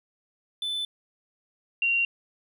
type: tone pair in turn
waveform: triangle / sine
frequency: 3512 / 2758 Hz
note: A7 / F7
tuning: -4 / -22 cents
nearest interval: major third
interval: 418 cents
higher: first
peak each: -26 / -21 dBFS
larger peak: second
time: 0.62-0.85 / 1.82-2.05 s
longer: neither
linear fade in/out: 2 ms
effects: none